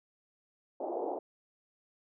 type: band-pass noise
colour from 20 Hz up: white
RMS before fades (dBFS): -36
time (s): 0.8-1.19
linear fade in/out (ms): 5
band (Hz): 300 to 790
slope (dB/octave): 48
effects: none